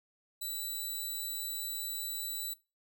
5% pulse tone, 3959 Hz, B7, 3 cents sharp, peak -28 dBFS, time 0.41-2.54 s, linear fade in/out 10 ms, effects noise-tail reverb RT60 0.3 s tail -23 dB re dry

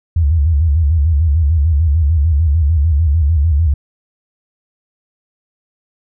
sine tone with vibrato, 77 Hz, D#2, 17 cents flat, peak -9 dBFS, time 0.16-3.74 s, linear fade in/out 5 ms, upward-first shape square, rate 6.7 Hz, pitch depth 140 cents each way, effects none

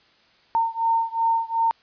sine beating tone pair, 911 / 913.7 Hz, A#5 / A#5, -40 / -35 cents, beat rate 2.7 Hz, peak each -22 / -23 dBFS, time 0.55-1.71 s, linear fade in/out 0 ms, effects white hiss -58 dBFS RMS until 1.82 s + resampled to 11025 Hz

